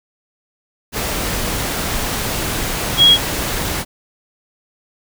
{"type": "tone in noise", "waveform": "sine", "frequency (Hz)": 3304, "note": "G#7", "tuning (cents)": -10, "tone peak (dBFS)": -6, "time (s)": [2.97, 3.18], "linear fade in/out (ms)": 50, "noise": "pink", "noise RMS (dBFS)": -21, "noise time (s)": [0.92, 3.85], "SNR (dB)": 12, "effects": []}